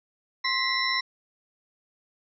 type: tone cluster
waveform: sine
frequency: 1052 / 1948 / 2063 / 3974 / 5400 Hz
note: C6 / B6 / C7 / B7 / E8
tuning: +9 / -24 / -25 / +10 / +41 cents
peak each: -30 dBFS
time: 0.44-1.01 s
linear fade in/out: 10 ms
effects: none